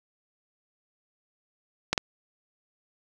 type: clicks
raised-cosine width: 0.2 ms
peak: -6 dBFS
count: 2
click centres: 1.93 / 1.978 s
effects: none